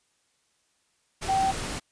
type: tone in noise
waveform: sine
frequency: 772 Hz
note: G5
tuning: 27 cents flat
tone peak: -21 dBFS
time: 1.28-1.52 s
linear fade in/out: 20 ms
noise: pink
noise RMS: -33 dBFS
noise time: 1.21-1.8 s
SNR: +9 dB
effects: white hiss -70 dBFS RMS until 1.91 s + resampled to 22050 Hz